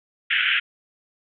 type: band-pass noise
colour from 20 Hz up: white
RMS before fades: -21 dBFS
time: 0.3-0.6 s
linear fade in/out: 10 ms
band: 1400 to 3200 Hz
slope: 96 dB/octave
effects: none